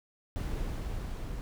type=noise with level ramp; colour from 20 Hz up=brown; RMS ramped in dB=-33 to -38 dBFS; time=0.36-1.41 s; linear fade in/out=0 ms; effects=none